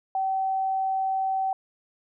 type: tone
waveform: sine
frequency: 767 Hz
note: G5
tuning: 38 cents flat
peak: -23 dBFS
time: 0.15-1.53 s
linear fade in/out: 2 ms
effects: none